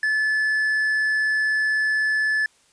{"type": "tone", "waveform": "triangle", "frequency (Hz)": 1732, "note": "A6", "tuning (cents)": -28, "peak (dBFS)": -17, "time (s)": [0.03, 2.46], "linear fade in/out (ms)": 2, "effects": ["white hiss -59 dBFS RMS until 2.72 s", "resampled to 22050 Hz"]}